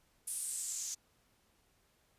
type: noise with band-pass filter sweep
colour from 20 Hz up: white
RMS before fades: -40 dBFS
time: 0.27-0.95 s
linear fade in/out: 10 ms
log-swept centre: 10000 to 6300 Hz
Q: 4.9
effects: pink hiss -72 dBFS RMS until 2.18 s + resampled to 32000 Hz